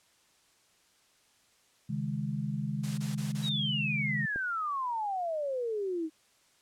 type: chord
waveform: sine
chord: C# suspended second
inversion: none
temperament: equal with one note detuned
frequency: 135.66 / 155.56 / 207.7 Hz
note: C#3 / D#3 / G#3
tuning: -37 / 0 / 0 cents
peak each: -35 dBFS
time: 1.89-4.26 s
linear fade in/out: 10 ms
type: noise bursts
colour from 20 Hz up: white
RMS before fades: -43 dBFS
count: 4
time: 2.83-3.496 s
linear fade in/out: 10 ms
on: 150 ms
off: 22 ms
type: exponential sweep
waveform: sine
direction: down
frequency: 3951 to 307.5 Hz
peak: -30 dBFS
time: 3.42-6.1 s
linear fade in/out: 50 ms
type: click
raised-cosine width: 2 ms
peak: -27 dBFS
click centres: 4.36 s
effects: white hiss -66 dBFS RMS until 6.61 s + low-pass 9000 Hz 12 dB/octave